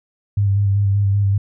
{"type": "tone with vibrato", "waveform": "sine", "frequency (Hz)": 100, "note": "G2", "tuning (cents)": 35, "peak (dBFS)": -13, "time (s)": [0.37, 1.38], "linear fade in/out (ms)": 5, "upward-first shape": "square", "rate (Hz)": 5.2, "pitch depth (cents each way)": 24, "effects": []}